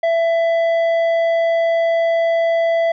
triangle tone with tanh clipping, 666 Hz, E5, 18 cents sharp, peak -15 dBFS, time 0.03-2.92 s, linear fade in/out 5 ms, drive 12 dB, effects none

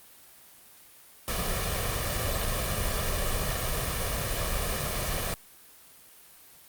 pink noise with comb filter, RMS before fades -29 dBFS, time 1.28-5.34 s, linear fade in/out 0 ms, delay 1.7 ms, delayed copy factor +0.65, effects white hiss -53 dBFS RMS until 6.68 s + Opus 32 kbps

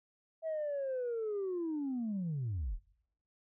sine linear sweep, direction down, 654 to 31.23 Hz, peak -32 dBFS, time 0.42-2.79 s, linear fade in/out 50 ms, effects noise-tail reverb RT60 0.8 s tail -25 dB re dry + tanh soft clip ceiling -31 dBFS

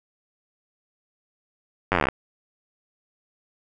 slowing click train, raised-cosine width 0.5 ms, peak -5 dBFS, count 14, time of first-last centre 1.92-2.086 s, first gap 10 ms, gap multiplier 1.04, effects none

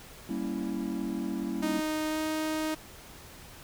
triangle chord, G diminished seventh, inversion none, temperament equal, 196 / 233.1 / 277.2 / 329.6 Hz, G3 / Bb3 / Db4 / Fb4, 0 / 0 / 0 / 0 cents, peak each -34 dBFS, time 0.29-1.8 s, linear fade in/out 5 ms
sawtooth tone with pitch glide, 310 to 312.3 Hz, D#4 to D#4, -6 to +7 cents, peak -25 dBFS, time 1.62-2.75 s, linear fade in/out 10 ms, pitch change +13 cents, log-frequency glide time 2.09-2.18 s
effects pink hiss -49 dBFS RMS until 3.63 s

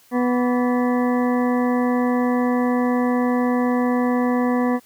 harmonic tone with a mistuned harmonic, 246.9 Hz, B3, in tune, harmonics 1 / 2 / 3 / 4 / 5 / 7 / 8, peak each -18 / -24 / -28 / -30 / -32 / -35 / -36 dBFS, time 0.11-4.8 s, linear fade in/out 50 ms, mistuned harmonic 5, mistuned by -120 cents, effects white hiss -54 dBFS RMS until 4.85 s

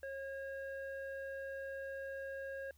square tone with low-pass filter, 543 Hz, C#5, 36 cents flat, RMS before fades -44 dBFS, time 0.03-2.71 s, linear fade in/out 2 ms, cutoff 1400 Hz, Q 3.6, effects added 72 Hz sine -64 dBFS peak until 2.77 s + white hiss -73 dBFS RMS until 2.77 s

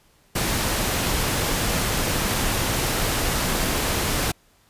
pink noise, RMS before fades -23 dBFS, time 0.35-4.32 s, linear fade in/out 10 ms, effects pink hiss -59 dBFS RMS until 4.69 s + resampled to 32000 Hz

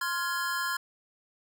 square chord, F minor, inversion second, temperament just, 1047.7 / 1396.9 / 1676.3 Hz, C6 / F6 / Ab6, +2 / 0 / +16 cents, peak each -34 dBFS, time 0.01-0.77 s, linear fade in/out 5 ms, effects none

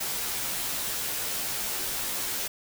white noise with comb filter, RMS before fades -31 dBFS, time 0-2.48 s, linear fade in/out 10 ms, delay 12 ms, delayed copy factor -0.7, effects none

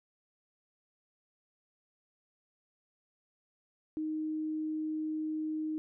sine tone, 311.1 Hz, D#4, in tune, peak -32 dBFS, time 3.97-5.78 s, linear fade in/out 0 ms, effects none

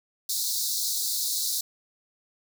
pink high-pass noise, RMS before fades -28 dBFS, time 0.29-1.61 s, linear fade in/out 5 ms, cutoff 3800 Hz, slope 96 dB/octave, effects none

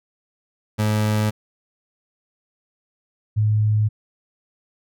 30% pulse / sine tone pair in turn, 106.9 / 106.9 Hz, A2 / A2, -49 / -49 cents, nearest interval unison, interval 0 cents, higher neither, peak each -15 dBFS, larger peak neither, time 0.78-1.31 / 3.36-3.89 s, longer neither, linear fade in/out 20 ms, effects none

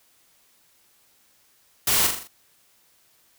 white noise with echo, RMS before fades -21 dBFS, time 1.87-2.07 s, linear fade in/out 5 ms, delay 41 ms, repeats 5, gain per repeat -5 dB, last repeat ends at 2.275 s, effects white hiss -61 dBFS RMS until 3.38 s

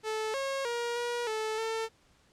sawtooth tone with pitch steps, 435.9 / 544 / 474.2 / 479.4 / 436.3 / 447.7 Hz, A4 / C#5 / A#4 / A#4 / A4 / A4, -16 / -33 / +30 / +48 / -15 / +30 cents, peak -27 dBFS, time 0.03-1.89 s, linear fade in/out 50 ms, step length 310 ms, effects pink hiss -65 dBFS RMS until 2.32 s + low-pass 8000 Hz 12 dB/octave

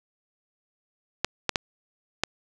clicks, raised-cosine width 0.2 ms, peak -5 dBFS, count 4, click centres 1.246 / 1.493 / 1.558 / 2.236 s, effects none

